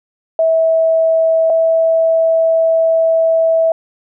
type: tone pair in turn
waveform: sine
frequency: 650 / 652.9 Hz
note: E5 / E5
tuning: -24 / -17 cents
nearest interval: unison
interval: 7 cents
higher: second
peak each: -9 dBFS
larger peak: neither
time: 0.39-1.5 / 1.5-3.72 s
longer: second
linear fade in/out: 2 ms
effects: none